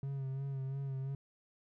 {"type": "tone with vibrato", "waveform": "triangle", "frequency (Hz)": 135.7, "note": "C#3", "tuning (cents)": -36, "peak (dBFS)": -34, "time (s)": [0.03, 1.15], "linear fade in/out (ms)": 2, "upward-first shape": "sine", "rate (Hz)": 2.9, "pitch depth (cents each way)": 37, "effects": []}